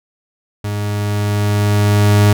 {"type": "tone with level ramp", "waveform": "40% pulse", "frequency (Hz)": 103.3, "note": "G#2", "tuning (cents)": -9, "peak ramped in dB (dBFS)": [-18, -6], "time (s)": [0.64, 2.33], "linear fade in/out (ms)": 5, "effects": []}